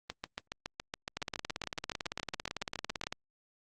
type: two click trains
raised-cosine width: 0.2 ms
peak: -19 / -18 dBFS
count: 22 / 36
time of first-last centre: 0.1-3.037 / 1.17-3.125 s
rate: 7.15 / 17.9 Hz
effects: Opus 24 kbps